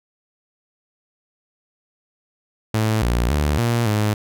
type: tone with pitch steps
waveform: sawtooth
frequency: 109.6 / 59.2 / 73.9 / 117.9 / 105.9 Hz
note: A2 / A#1 / D2 / A#2 / G#2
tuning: -6 / +27 / +11 / +20 / +34 cents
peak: -13 dBFS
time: 2.74-4.14 s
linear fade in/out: 5 ms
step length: 280 ms
effects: none